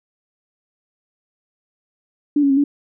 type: tone with pitch steps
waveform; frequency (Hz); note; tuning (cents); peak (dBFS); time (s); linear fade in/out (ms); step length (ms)
sine; 291.7 / 279.3 / 271.2 / 286.1; D4 / C#4 / C#4 / D4; -12 / +13 / -38 / -45; -12; 2.36-2.64; 5; 70
effects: none